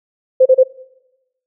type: tone bursts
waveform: sine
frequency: 518 Hz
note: C5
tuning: 17 cents flat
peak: -5 dBFS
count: 3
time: 0.4-0.635 s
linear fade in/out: 10 ms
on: 57 ms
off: 32 ms
effects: noise-tail reverb RT60 1.0 s tail -21 dB re dry